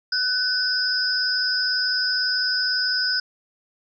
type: tone cluster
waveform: sine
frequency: 1502 / 4958 / 5220 Hz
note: F#6 / D#8 / E8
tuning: +26 / -7 / -18 cents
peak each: -24 / -23 / -27 dBFS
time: 0.12-3.2 s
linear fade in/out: 5 ms
effects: none